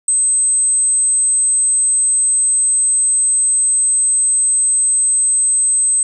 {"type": "tone", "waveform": "sine", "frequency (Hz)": 8220, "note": "C9", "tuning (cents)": -32, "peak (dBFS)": -11, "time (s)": [0.08, 6.03], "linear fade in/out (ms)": 2, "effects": []}